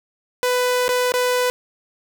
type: tone with dropouts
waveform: sawtooth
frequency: 497.6 Hz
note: B4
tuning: 13 cents sharp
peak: -13 dBFS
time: 0.43-1.5 s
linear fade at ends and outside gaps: 0 ms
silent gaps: 0.881-0.891 / 1.12-1.139 s
effects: none